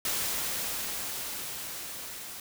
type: noise with level ramp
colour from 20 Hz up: white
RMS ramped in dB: -30 to -42 dBFS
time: 0.05-2.4 s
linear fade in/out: 2 ms
effects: none